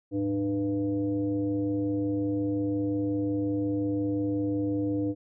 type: tone with frequency modulation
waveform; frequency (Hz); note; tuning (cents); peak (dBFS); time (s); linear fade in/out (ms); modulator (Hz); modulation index
sine; 300.8; D4; +42; -25; 0.11-5.15; 50; 192; 0.78
effects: none